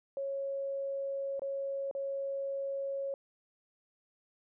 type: tone with dropouts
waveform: sine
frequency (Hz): 550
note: C#5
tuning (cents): -14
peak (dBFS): -33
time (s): 0.17-3.14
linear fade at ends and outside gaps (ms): 1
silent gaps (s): 1.395-1.419 / 1.912-1.95
effects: none